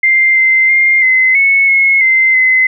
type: tone with pitch steps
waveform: sine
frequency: 2095 / 2077 / 2112 / 2050 / 2202 / 2175 / 2074 / 2045 Hz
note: C7 / C7 / C7 / C7 / C#7 / C#7 / C7 / C7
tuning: +2 / -13 / +16 / -36 / -12 / -33 / -16 / -40 cents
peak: -6 dBFS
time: 0.03-2.67 s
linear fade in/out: 5 ms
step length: 330 ms
effects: none